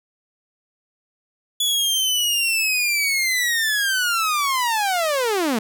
sawtooth linear sweep, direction down, 3430 to 206.3 Hz, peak -15 dBFS, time 1.6-5.59 s, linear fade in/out 5 ms, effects none

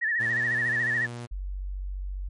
sine tone with vibrato, 1813 Hz, A#6, 49 cents flat, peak -23 dBFS, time 0.01-1.07 s, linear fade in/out 20 ms, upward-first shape sine, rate 14 Hz, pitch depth 95 cents each way
sawtooth tone with pitch glide, 115.2 to 119.75 Hz, A#2 to A#2, -20 to +47 cents, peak -31 dBFS, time 0.19-1.27 s, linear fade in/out 20 ms, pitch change +67 cents, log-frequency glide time 0.3-0.35 s
sine tone, 47.36 Hz, F#1, 41 cents sharp, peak -30 dBFS, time 1.31-2.29 s, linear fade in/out 10 ms
effects MP3 48 kbps

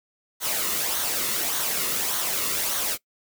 white noise with flanger, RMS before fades -26 dBFS, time 0.4-2.98 s, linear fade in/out 50 ms, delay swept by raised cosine 0.39 to 1.29 ms, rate 1.7 Hz, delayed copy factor -0.5, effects noise-tail reverb RT60 0.1 s tail -21 dB re dry

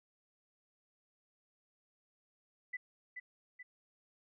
sine tone with echo, 1993 Hz, B6, 15 cents sharp, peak -37 dBFS, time 2.73-2.77 s, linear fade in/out 10 ms, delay 430 ms, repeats 2, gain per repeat -5 dB, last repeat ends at 3.63 s, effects none

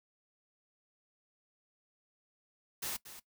white noise with echo, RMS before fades -38 dBFS, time 2.82-2.97 s, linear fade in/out 10 ms, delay 230 ms, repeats 1, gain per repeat -12 dB, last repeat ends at 3.2 s, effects noise-tail reverb RT60 0.1 s tail -19 dB re dry

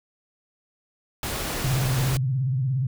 pink noise, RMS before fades -29 dBFS, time 1.23-2.17 s, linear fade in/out 2 ms
sine tone with vibrato, 130.7 Hz, C3, 1 cent flat, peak -21 dBFS, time 1.64-2.87 s, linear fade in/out 5 ms, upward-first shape sine, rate 17 Hz, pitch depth 120 cents each way
effects none

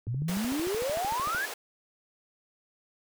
click train, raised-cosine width 3 ms, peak -29 dBFS, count 18, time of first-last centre 0.07-1.348 s, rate 13.3 Hz
sine exponential sweep, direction up, 110 to 1760 Hz, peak -28 dBFS, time 0.07-1.46 s, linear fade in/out 10 ms
pink high-pass noise, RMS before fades -38 dBFS, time 0.28-1.54 s, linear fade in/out 5 ms, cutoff 400 Hz, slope 24 dB/octave
effects none

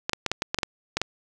clicks, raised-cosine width 0.2 ms, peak -7 dBFS, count 10, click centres 0.095 / 0.133 / 0.263 / 0.316 / 0.421 / 0.545 / 0.587 / 0.632 / 0.97 / 1.016 s, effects none

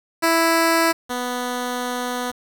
10% pulse tone pair in turn, 330 / 247.2 Hz, E4 / B3, +2 / +2 cents, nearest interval perfect fourth, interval 500 cents, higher first, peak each -7 / -15 dBFS, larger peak first, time 0.22-0.93 / 1.09-2.32 s, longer second, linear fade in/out 20 ms, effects 7-bit

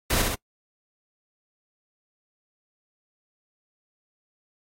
pink noise with echo, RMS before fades -23 dBFS, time 0.1-0.22 s, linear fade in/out 5 ms, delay 64 ms, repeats 2, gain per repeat -3 dB, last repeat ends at 0.348 s, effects noise-tail reverb RT60 0.1 s tail -24 dB re dry + AAC 48 kbps

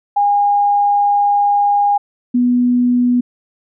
sine tone pair in turn, 815 / 245.5 Hz, G#5 / B3, -33 / -10 cents, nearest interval octave + major sixth, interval 2077 cents, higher first, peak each -10 dBFS, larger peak neither, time 0.16-1.98 / 2.34-3.21 s, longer first, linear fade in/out 10 ms, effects none

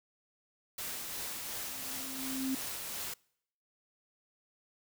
white noise with tremolo, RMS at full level -39 dBFS, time 0.78-3.14 s, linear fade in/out 5 ms, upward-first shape sine, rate 2.8 Hz, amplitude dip 25%
sine tone with exponential growth, 264.2 Hz, C4, 17 cents sharp, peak -29 dBFS, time 1.44-2.55 s, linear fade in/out 5 ms, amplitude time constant 240 ms
effects noise-tail reverb RT60 0.7 s tail -26 dB re dry

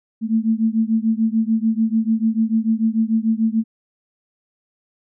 sine beating tone pair, 220 / 226.8 Hz, A3 / A#3, 0 / -47 cents, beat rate 6.8 Hz, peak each -18 / -19 dBFS, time 0.21-3.64 s, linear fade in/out 50 ms, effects none

